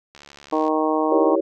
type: click train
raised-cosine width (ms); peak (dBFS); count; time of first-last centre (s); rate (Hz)
0.2; -25; 39; 0.15-0.68; 71.7
type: harmonic tone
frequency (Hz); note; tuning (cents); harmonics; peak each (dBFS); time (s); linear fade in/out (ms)
155.9; D#3; +4; 2 / 3 / 4 / 5 / 6 / 7; -22 / -24 / -25 / -26 / -27 / -27; 0.52-1.36; 10
type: chord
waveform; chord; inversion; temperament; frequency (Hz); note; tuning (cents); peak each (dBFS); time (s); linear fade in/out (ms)
sine; E diminished seventh; none; equal with one note detuned; 329.6 / 392 / 466.2 / 556.3; E4 / G4 / Bb4 / Db5; 0 / 0 / 0 / +6; -22 / -23 / -26 / -22; 1.11-1.41; 10
effects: none